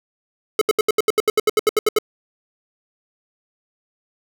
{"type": "tone bursts", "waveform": "square", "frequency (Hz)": 430, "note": "A4", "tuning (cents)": -40, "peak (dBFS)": -13, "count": 15, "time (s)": [0.59, 1.986], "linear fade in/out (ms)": 2, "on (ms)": 24, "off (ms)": 74, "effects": []}